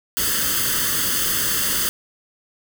white noise with comb filter, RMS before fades -21 dBFS, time 0.17-1.89 s, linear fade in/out 0 ms, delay 0.63 ms, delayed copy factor +0.8, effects none

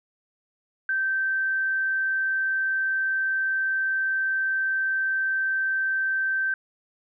sine tone, 1555 Hz, G6, 14 cents flat, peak -22 dBFS, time 0.89-6.54 s, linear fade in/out 2 ms, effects none

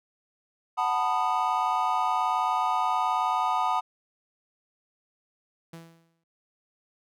triangle chord, B dominant seventh, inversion second, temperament just, 740.8 / 889 / 987.8 / 1234.7 Hz, F#5 / A5 / B5 / D#6, +2 / +18 / 0 / -14 cents, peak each -27 dBFS, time 0.77-3.81 s, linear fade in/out 20 ms
sawtooth tone with exponential decay, 165.8 Hz, E3, 10 cents sharp, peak -35 dBFS, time 5.73-6.24 s, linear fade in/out 5 ms, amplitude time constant 110 ms
effects none

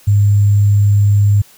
sine tone with sample-and-hold, 102 Hz, G#2, 31 cents flat, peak -7 dBFS, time 0.07-1.42 s, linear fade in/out 10 ms, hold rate 7350 Hz, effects white hiss -45 dBFS RMS until 1.57 s

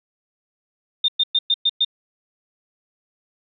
sine tone bursts, 3632 Hz, A#7, 46 cents flat, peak -14 dBFS, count 6, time 1.04-1.848 s, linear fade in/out 5 ms, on 43 ms, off 110 ms, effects none

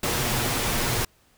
pink noise with comb filter, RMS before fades -25 dBFS, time 0.03-1.05 s, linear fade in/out 5 ms, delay 8.4 ms, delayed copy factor +0.5, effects pink hiss -61 dBFS RMS until 1.37 s

